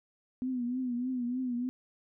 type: tone with vibrato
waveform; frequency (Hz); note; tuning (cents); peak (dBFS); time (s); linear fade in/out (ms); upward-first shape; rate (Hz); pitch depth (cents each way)
sine; 249.2; B3; +16; -30; 0.42-1.69; 0; triangle; 3.3; 86
effects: none